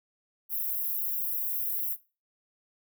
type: high-pass noise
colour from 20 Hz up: white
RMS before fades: -31 dBFS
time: 0.49-1.97 s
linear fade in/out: 50 ms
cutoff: 12000 Hz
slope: 48 dB/octave
effects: noise-tail reverb RT60 0.3 s tail -18 dB re dry